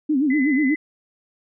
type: tone with vibrato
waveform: sine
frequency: 281.8 Hz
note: C#4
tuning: 29 cents sharp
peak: -16 dBFS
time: 0.09-0.75 s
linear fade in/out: 10 ms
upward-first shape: sine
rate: 8.2 Hz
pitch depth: 170 cents each way
type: tone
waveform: sine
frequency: 2023 Hz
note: B6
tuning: 41 cents sharp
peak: -25 dBFS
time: 0.3-0.76 s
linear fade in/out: 5 ms
effects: none